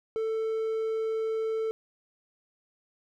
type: tone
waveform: triangle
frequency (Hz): 443.5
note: A4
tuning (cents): +14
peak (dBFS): -25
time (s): 0.16-1.71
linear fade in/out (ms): 0
effects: none